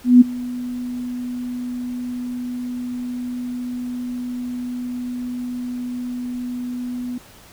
sine tone with ADSR envelope, 246.9 Hz, B3, in tune, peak -3 dBFS, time 0.04-7.18 s, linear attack 170 ms, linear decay 15 ms, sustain -21 dB, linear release 3 ms, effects pink hiss -46 dBFS RMS until 7.52 s

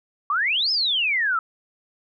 sine exponential two-way sweep, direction up then down, 1108.7 to 5310 to 1282 Hz, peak -19 dBFS, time 0.3-1.39 s, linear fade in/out 2 ms, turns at 0.71 s, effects none

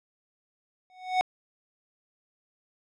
square tone with exponential growth, 740 Hz, F#5, in tune, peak -19 dBFS, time 0.9-1.21 s, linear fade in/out 0 ms, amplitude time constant 67 ms, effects low-pass 4000 Hz 12 dB/octave

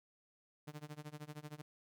sawtooth tone with tremolo, 150.1 Hz, D3, 38 cents sharp, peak -40 dBFS, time 0.67-1.62 s, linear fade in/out 10 ms, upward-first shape sine, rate 13 Hz, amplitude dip 95%, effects none

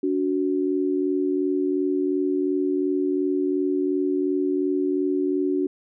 sine tone pair together, 287.2 / 370 Hz, D4 / F#4, -39 / 0 cents, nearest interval major third, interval 439 cents, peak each -23 dBFS, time 0.03-5.67 s, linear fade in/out 5 ms, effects none

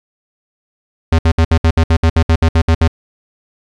square tone bursts, 82 Hz, E2, 9 cents flat, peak -8 dBFS, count 14, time 1.12-2.878 s, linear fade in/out 5 ms, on 68 ms, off 62 ms, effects low-pass 5000 Hz 12 dB/octave + 8-bit

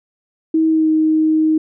sine tone with pitch glide, 319.7 to 313.7 Hz, D#4 to D#4, +47 to +14 cents, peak -11 dBFS, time 0.54-1.58 s, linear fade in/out 5 ms, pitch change -33 cents, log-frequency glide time 0.68-0.89 s, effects none

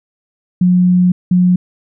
sine tone pair in turn, 180.2 / 180.2 Hz, F#3 / F#3, -45 / -45 cents, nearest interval unison, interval 0 cents, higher neither, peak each -7 dBFS, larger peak neither, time 0.61-1.12 / 1.31-1.56 s, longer first, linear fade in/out 5 ms, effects none

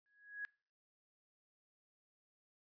sine tone with exponential growth, 1666 Hz, G#6, 5 cents sharp, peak -38 dBFS, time 0.06-0.45 s, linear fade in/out 0 ms, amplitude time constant 83 ms, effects noise-tail reverb RT60 0.4 s tail -23 dB re dry + resampled to 11025 Hz

